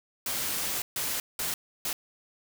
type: noise bursts at uneven times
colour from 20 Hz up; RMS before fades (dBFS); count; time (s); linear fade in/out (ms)
white; -31; 4; 0.26-0.82 / 0.96-1.2 / 1.39-1.54 / 1.85-1.93; 2
effects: none